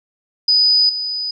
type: tone with level steps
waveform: sine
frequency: 4978 Hz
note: D#8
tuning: in tune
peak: -10 / -20 dBFS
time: 0.48-1.31 s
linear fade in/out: 5 ms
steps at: 0.89 s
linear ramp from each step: 5 ms
effects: none